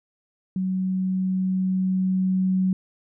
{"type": "tone with level ramp", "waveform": "sine", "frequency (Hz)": 187.1, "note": "F#3", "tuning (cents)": 20, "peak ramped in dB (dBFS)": [-22, -18], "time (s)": [0.56, 2.73], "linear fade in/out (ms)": 2, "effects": []}